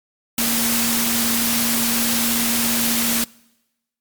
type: tone in noise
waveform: sine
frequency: 233.1 Hz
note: A#3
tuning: in tune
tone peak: -23 dBFS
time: 0.38-3.24 s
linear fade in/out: 2 ms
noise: white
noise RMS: -20 dBFS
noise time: 0.38-3.24 s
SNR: -6 dB
effects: noise-tail reverb RT60 1.0 s tail -25 dB re dry + MP3 96 kbps